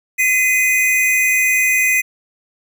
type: tone pair together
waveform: square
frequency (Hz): 2039 / 2481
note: C7 / D#7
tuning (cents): -45 / -6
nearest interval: minor third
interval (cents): 339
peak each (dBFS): -16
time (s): 0.18-2.02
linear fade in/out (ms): 20
effects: none